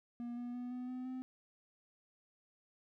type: tone with pitch steps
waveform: triangle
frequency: 239 / 242.5 / 246 / 249.6 / 253.2 / 256.9 Hz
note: A#3 / B3 / B3 / B3 / B3 / C4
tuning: +43 / -31 / -7 / +19 / +43 / -32 cents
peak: -38 dBFS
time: 0.2-1.22 s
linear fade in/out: 0 ms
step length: 170 ms
effects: none